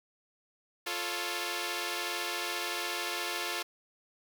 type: chord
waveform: 5% pulse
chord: F augmented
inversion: none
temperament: equal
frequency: 349.2 / 440 / 554.4 Hz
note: F4 / A4 / C#5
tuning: 0 / 0 / 0 cents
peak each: -24 / -26 / -28 dBFS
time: 0.86-3.63 s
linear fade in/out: 10 ms
effects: none